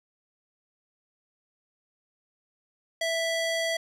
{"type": "tone with band-pass filter", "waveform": "square", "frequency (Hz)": 659.3, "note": "E5", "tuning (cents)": 0, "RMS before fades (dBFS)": -28, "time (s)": [3.01, 3.77], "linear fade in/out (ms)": 5, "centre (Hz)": 3100, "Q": 0.53, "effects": []}